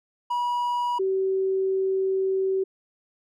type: tone pair in turn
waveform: triangle / sine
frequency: 969 / 382.4 Hz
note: B5 / G4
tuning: -33 / -43 cents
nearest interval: octave + major third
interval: 1610 cents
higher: first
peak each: -21 dBFS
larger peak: neither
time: 0.3-0.99 / 0.99-2.64 s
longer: second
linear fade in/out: 10 ms
effects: none